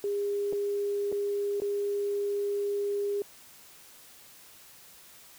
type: tone with dropouts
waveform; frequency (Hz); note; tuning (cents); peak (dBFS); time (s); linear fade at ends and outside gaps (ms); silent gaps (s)
sine; 405.8; G#4; -40; -27; 0.04-3.22; 1; 0.526-0.531 / 1.118-1.125 / 1.601-1.619
effects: white hiss -53 dBFS RMS until 5.38 s